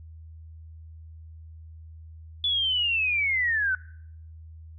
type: linear sweep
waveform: sine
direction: down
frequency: 3460 to 1480 Hz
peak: -22 dBFS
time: 2.44-3.75 s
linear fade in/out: 2 ms
effects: noise-tail reverb RT60 0.7 s tail -22 dB re dry + added 80 Hz sine -42 dBFS peak until 4.78 s